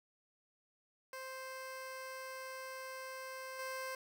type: tone with level steps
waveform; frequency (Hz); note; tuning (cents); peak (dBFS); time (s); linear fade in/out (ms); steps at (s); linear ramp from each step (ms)
15% pulse; 523.3; C5; 0; -38 / -34; 1.13-3.95; 2; 3.59; 2
effects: none